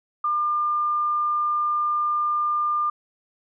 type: tone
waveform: sine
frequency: 1200 Hz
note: D6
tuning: 37 cents sharp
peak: -20 dBFS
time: 0.24-2.9 s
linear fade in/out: 5 ms
effects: none